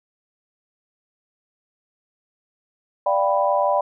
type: chord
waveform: sine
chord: G dominant seventh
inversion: second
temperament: equal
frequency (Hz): 587.3 / 698.5 / 784 / 987.8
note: D5 / F5 / G5 / B5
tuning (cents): 0 / 0 / 0 / 0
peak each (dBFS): -20 / -25 / -23 / -22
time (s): 3.06-3.81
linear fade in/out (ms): 5
effects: none

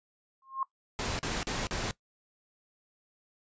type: tone with exponential growth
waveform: sine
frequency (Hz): 1069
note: C6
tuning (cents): +37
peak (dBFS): -25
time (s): 0.42-0.63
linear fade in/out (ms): 2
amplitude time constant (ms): 44
type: noise bursts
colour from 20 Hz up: pink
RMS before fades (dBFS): -33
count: 4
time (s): 0.99-1.91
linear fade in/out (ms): 0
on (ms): 200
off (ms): 40
effects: noise-tail reverb RT60 0.1 s tail -19 dB re dry + resampled to 16000 Hz

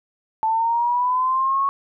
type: linear sweep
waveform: sine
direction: up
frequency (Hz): 877 to 1108.7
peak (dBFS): -17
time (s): 0.43-1.69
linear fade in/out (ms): 0
effects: none

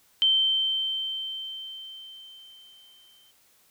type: tone with exponential decay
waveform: sine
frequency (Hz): 3110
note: G7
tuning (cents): -14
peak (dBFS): -17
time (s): 0.22-3.31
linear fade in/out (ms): 0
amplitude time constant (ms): 670
effects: white hiss -62 dBFS RMS until 3.7 s

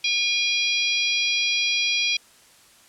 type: harmonic tone with a mistuned harmonic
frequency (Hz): 808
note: G#5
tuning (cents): -48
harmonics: 3 / 4 / 5 / 6 / 7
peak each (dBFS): -23 / -25 / -30 / -29 / -32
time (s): 0.04-2.17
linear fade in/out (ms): 5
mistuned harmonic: 4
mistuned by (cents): +28
effects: white hiss -53 dBFS RMS until 2.88 s + low-pass 10000 Hz 12 dB/octave

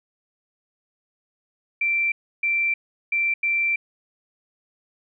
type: tone bursts at uneven times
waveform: sine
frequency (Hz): 2349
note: D7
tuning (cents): 0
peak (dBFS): -19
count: 4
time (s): 1.81-2.12 / 2.43-2.74 / 3.12-3.34 / 3.43-3.76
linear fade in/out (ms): 5
effects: none

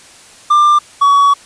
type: tone pair in turn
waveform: triangle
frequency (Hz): 1190 / 1129.2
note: D6 / C#6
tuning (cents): +22 / +32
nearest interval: minor second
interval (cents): 90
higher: first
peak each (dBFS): -4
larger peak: neither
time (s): 0.5-0.79 / 1.01-1.34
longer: second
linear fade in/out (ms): 10
effects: white hiss -40 dBFS RMS until 1.45 s + resampled to 22050 Hz

